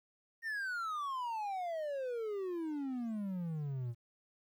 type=exponential sweep; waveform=triangle; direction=down; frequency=1863 to 114.5 Hz; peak=-34 dBFS; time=0.42-3.95 s; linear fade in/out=50 ms; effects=12-bit